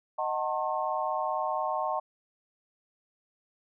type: chord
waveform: sine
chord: D# diminished seventh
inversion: none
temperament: just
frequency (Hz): 622.3 / 746.7 / 896 / 1075.3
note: D#5 / F#5 / A5 / C6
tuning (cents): 0 / +16 / +31 / +47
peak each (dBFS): -33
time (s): 0.18-2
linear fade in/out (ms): 10
effects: none